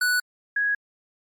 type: tone pair in turn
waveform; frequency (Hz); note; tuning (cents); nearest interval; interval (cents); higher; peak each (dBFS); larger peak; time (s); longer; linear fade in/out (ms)
square / sine; 1480 / 1660.9; F#6 / G#6; 0 / 0; major second; 200; second; -20 / -20; neither; 0.01-0.2 / 0.56-0.75; neither; 5
effects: MP3 64 kbps